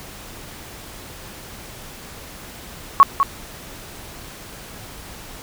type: tone with echo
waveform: sine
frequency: 1108.7 Hz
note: C#6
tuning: in tune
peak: -4 dBFS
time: 3-3.03 s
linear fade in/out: 0 ms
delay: 200 ms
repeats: 1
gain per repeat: -8 dB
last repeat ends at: 3.23 s
effects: pink hiss -38 dBFS RMS until 5.42 s